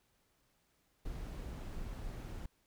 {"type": "noise", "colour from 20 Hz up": "brown", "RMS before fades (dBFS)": -43, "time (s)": [1.05, 2.46], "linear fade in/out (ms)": 5, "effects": ["pink hiss -75 dBFS RMS until 2.66 s"]}